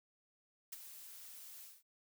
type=noise with ADSR envelope; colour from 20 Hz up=blue; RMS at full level=-43 dBFS; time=0.72-1.83 s; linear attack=10 ms; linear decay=21 ms; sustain=-10 dB; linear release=200 ms; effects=none